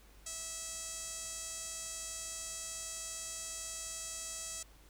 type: tone with band-pass filter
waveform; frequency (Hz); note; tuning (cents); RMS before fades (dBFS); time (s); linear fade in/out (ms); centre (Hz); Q
sawtooth; 652; E5; -19; -43; 0.26-4.63; 5; 7500; 3.1
effects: added 50 Hz sine -58 dBFS peak until 4.89 s + pink hiss -63 dBFS RMS until 4.89 s